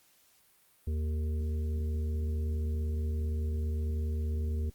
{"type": "harmonic tone with a mistuned harmonic", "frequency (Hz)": 77.6, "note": "D#2", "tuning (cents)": -4, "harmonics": [1, 3, 5, 6], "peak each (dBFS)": [-29, -43, -47, -50], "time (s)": [0.87, 4.7], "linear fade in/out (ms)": 5, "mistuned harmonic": 6, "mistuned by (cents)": -26, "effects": ["white hiss -65 dBFS RMS until 4.74 s", "Opus 48 kbps"]}